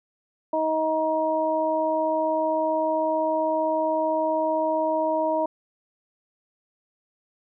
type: harmonic tone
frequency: 315.6 Hz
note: D#4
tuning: 25 cents sharp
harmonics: 1 / 2 / 3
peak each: -29 / -23 / -26 dBFS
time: 0.53-5.46 s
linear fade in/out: 5 ms
effects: none